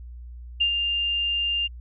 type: tone with ADSR envelope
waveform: sine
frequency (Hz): 2800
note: F7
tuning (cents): +4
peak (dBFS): -17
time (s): 0.6-1.68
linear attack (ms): 13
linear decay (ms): 89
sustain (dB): -5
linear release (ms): 22
effects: added 60 Hz sine -37 dBFS peak until 1.8 s